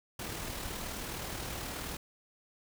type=noise with amplitude modulation; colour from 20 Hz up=pink; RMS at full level=-38 dBFS; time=0.19-1.97 s; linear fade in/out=5 ms; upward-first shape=sine; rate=38.9 Hz; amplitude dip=35%; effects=none